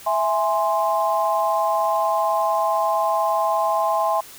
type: chord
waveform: sine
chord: E augmented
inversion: none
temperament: equal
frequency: 659.3 / 830.6 / 1046.5 Hz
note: E5 / G#5 / B#5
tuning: 0 / 0 / 0 cents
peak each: -22 dBFS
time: 0.06-4.21 s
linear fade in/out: 10 ms
effects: white hiss -42 dBFS RMS until 4.38 s